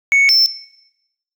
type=tone pair in turn; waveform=sine; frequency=2217 / 5337 Hz; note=C#7 / E8; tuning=0 / +21 cents; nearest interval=octave + minor third; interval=1521 cents; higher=second; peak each=-6 dBFS; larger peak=neither; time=0.12-0.29 / 0.29-0.46 s; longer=neither; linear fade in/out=0 ms; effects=noise-tail reverb RT60 0.9 s tail -21 dB re dry + tanh soft clip ceiling -8 dBFS